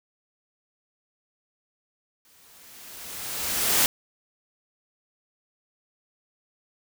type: noise with exponential growth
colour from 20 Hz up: white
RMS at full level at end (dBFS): -19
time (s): 2.25-3.86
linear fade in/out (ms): 1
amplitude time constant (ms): 350
effects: none

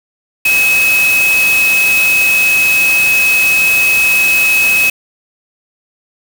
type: tone in noise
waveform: sine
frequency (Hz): 2561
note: D#7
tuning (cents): +49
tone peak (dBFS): -8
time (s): 0.45-4.9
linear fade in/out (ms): 5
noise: white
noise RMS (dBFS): -19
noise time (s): 0.45-4.9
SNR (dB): +8
effects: none

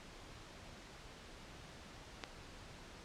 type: click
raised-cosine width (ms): 0.2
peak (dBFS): -23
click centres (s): 2.238
effects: pink hiss -54 dBFS RMS until 3.04 s + low-pass 6000 Hz 12 dB/octave

